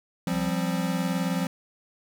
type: chord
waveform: square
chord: F suspended second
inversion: none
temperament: equal with one note detuned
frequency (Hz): 174.61 / 193.63 / 261.6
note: F3 / G3 / C4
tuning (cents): 0 / -21 / 0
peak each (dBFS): -28 / -31 / -32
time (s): 0.27-1.47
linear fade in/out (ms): 2
type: tone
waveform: sawtooth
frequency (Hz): 68.1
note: C#2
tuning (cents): -30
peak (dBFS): -37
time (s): 0.32-0.5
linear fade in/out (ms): 5
effects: none